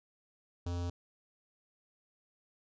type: tone with notch filter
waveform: square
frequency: 87.31 Hz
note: F2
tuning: in tune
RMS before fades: -36 dBFS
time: 0.66-0.9 s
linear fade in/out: 5 ms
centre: 2000 Hz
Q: 1.1
effects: resampled to 16000 Hz